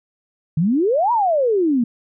sine exponential two-way sweep, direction up then down, 147.3 to 987.8 to 225.6 Hz, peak -14 dBFS, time 0.57-1.84 s, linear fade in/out 5 ms, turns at 1.12 s, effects none

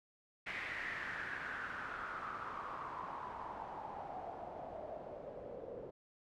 white noise with low-pass filter sweep, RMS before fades -45 dBFS, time 0.46-5.91 s, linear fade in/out 10 ms, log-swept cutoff 2100 to 490 Hz, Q 5.2, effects none

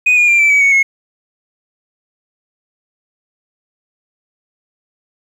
sine tone with pitch steps, 2489 / 2434 / 2379 / 2326 / 2275 / 2224 / 2174 Hz, D#7 / D#7 / D7 / D7 / C#7 / C#7 / C#7, 0 / -39 / +22 / -17 / +44 / +5 / -34 cents, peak -5 dBFS, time 0.06-0.83 s, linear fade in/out 10 ms, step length 110 ms, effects tanh soft clip ceiling -6 dBFS + 7-bit

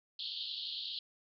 white band-pass noise, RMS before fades -41 dBFS, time 0.19-0.99 s, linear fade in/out 2 ms, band 3000 to 4500 Hz, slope 96 dB/octave, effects none

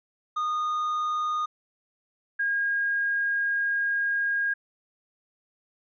triangle / sine tone pair in turn, 1229 / 1627.3 Hz, D#6 / G#6, -22 / -36 cents, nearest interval perfect fourth, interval 486 cents, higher second, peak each -23 dBFS, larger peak neither, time 0.36-1.46 / 2.39-4.54 s, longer second, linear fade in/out 10 ms, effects resampled to 16000 Hz

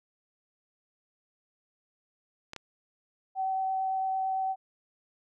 clicks, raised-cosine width 0.2 ms, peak -22 dBFS, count 2, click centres 2.534 / 2.563 s
sine tone with vibrato, 763 Hz, G5, 47 cents flat, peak -27 dBFS, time 3.35-4.56 s, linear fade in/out 50 ms, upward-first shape triangle, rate 8.9 Hz, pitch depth 9 cents each way
effects none

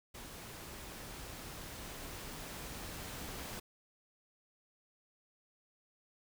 pink noise with level ramp, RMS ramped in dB -49 to -44 dBFS, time 0.14-3.6 s, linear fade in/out 10 ms, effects none

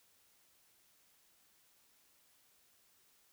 silence, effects white hiss -70 dBFS RMS until 3.32 s

